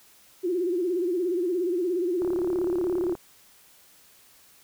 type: tone with vibrato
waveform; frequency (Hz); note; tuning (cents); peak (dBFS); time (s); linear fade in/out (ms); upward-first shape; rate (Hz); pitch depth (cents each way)
sine; 355.2; F4; +29; -23; 0.43-3.15; 20; sine; 17; 100
type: click train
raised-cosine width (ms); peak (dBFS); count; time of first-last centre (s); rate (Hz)
1; -24; 34; 2.22-3.152; 35.4
effects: white hiss -56 dBFS RMS until 4.63 s